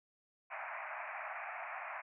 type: band-pass noise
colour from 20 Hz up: pink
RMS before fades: -44 dBFS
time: 0.5-2.02 s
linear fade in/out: 20 ms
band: 620 to 2500 Hz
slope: 96 dB/octave
effects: none

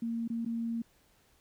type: tone with dropouts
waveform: sine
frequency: 230.7 Hz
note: A#3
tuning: 18 cents flat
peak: -31 dBFS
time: 0.02-0.82 s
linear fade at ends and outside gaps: 5 ms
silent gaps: 0.278-0.3 / 0.45-0.46 s
effects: pink hiss -67 dBFS RMS until 1.4 s

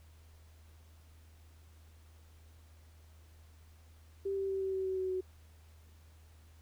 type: tone with pitch steps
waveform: sine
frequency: 392 / 389.1 / 386.2 / 383.3 / 380.4 / 377.6 / 374.7 / 371.9 Hz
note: G4 / G4 / G4 / G4 / F#4 / F#4 / F#4 / F#4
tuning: 0 / -13 / -26 / -39 / +48 / +35 / +22 / +9 cents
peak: -32 dBFS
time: 4.25-5.21 s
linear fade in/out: 10 ms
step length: 120 ms
effects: added 79 Hz sine -56 dBFS peak until 6.61 s + pink hiss -67 dBFS RMS until 6.61 s

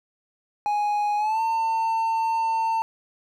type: tone with pitch glide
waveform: triangle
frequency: 830.6 to 900.6 Hz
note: G#5 to A5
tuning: 0 to +40 cents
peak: -19 dBFS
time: 0.66-2.82 s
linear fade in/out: 0 ms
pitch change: +140 cents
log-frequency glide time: 1.17-1.41 s
effects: none

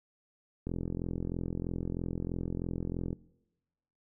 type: click train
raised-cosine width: 3 ms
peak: -22 dBFS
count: 107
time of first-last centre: 0.67-3.129 s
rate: 43.1 Hz
effects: noise-tail reverb RT60 1.0 s tail -22 dB re dry

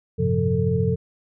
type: tone cluster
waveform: sine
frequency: 93.8 / 108 / 132.2 / 175.2 / 445 Hz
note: F#2 / A2 / C3 / F3 / A4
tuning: +24 / -32 / +18 / +6 / +20 cents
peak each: -25 / -27 / -24 / -24 / -24 dBFS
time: 0.18-0.96 s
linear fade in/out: 20 ms
effects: none

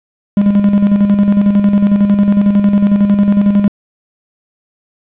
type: tone with tremolo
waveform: triangle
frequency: 202.5 Hz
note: G#3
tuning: 43 cents flat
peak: -3 dBFS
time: 0.37-3.68 s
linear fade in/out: 2 ms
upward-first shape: square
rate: 11 Hz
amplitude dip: 50%
effects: resampled to 8000 Hz + 7-bit

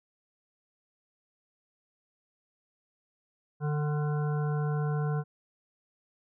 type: harmonic tone with a mistuned harmonic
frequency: 148.8 Hz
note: D3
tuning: 23 cents sharp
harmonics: 1 / 3 / 5 / 7 / 9 / 10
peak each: -27 / -37 / -41 / -44 / -46 / -47 dBFS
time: 3.6-5.24 s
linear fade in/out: 50 ms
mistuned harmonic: 9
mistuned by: +37 cents
effects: none

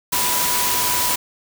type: tone in noise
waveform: sine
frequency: 984 Hz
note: B5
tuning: 7 cents flat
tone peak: -25 dBFS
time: 0.12-1.16 s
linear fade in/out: 10 ms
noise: white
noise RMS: -20 dBFS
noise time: 0.12-1.16 s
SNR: -8 dB
effects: none

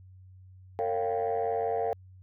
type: chord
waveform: sine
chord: G half-diminished seventh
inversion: first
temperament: equal with one note detuned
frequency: 456.8 / 554.4 / 698.5 / 784 Hz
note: Bb4 / Db5 / F5 / G5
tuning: -35 / 0 / 0 / 0 cents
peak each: -29 / -34 / -30 / -33 dBFS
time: 0.79-1.93 s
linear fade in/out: 0 ms
effects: tanh soft clip ceiling -21 dBFS + added 93 Hz sine -49 dBFS peak until 2.22 s

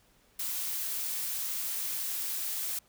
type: noise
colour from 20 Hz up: blue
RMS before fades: -34 dBFS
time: 0.39-2.79 s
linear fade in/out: 5 ms
effects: pink hiss -65 dBFS RMS until 2.88 s

